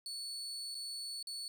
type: tone with dropouts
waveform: 35% pulse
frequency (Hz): 4435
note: C#8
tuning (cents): 0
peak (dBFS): -39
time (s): 0.06-1.48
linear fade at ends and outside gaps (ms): 1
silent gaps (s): 0.746-0.751 / 1.227-1.271
effects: none